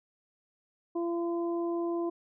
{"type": "harmonic tone", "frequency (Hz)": 340.7, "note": "F4", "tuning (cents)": -43, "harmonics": [1, 2, 3], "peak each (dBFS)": [-29, -39, -42], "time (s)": [0.95, 2.1], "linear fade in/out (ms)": 10, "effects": []}